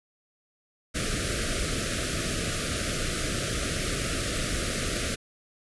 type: band-stop noise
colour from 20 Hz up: pink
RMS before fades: -29 dBFS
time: 0.94-5.16 s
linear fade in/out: 20 ms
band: 680 to 1200 Hz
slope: 96 dB/octave
effects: resampled to 24000 Hz